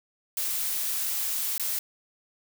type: noise with dropouts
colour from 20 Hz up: blue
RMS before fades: -29 dBFS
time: 0.37-1.79 s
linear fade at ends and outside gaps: 2 ms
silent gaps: 1.58-1.596 s
effects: none